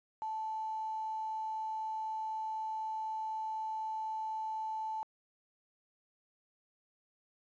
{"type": "tone with quantisation", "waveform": "sine", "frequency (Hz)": 876, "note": "A5", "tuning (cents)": -8, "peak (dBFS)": -35, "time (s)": [0.22, 5.03], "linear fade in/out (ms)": 0, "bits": 10, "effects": ["resampled to 16000 Hz"]}